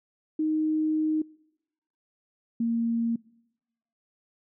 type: tone pair in turn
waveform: sine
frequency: 311.1 / 231.3 Hz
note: D#4 / A#3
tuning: 0 / -13 cents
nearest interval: perfect fourth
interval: 513 cents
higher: first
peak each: -23 dBFS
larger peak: neither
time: 0.39-1.22 / 2.6-3.16 s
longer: first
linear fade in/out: 5 ms
effects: noise-tail reverb RT60 0.9 s tail -25 dB re dry